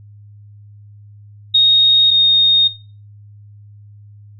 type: tone pair in turn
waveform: sine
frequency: 3729 / 3703 Hz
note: A#7 / A#7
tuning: 0 / -12 cents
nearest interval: unison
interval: 12 cents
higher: first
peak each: -7 / -9 dBFS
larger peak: first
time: 1.54-2.11 / 2.11-2.68 s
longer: neither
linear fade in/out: 10 ms
effects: noise-tail reverb RT60 0.4 s tail -18 dB re dry + added 103 Hz sine -38 dBFS peak until 4.39 s